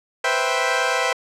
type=chord; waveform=15% pulse; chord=C major seventh; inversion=third; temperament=equal; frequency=493.9 / 523.3 / 659.3 / 784 Hz; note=B4 / C5 / E5 / G5; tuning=0 / 0 / 0 / 0 cents; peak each=-18 dBFS; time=0.24-1.13 s; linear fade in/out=5 ms; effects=low-pass 7000 Hz 12 dB/octave